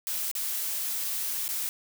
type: noise with dropouts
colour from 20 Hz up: blue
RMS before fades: -31 dBFS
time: 0.07-1.69 s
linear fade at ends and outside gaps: 0 ms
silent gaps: 0.314-0.352 / 1.479-1.489 s
effects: none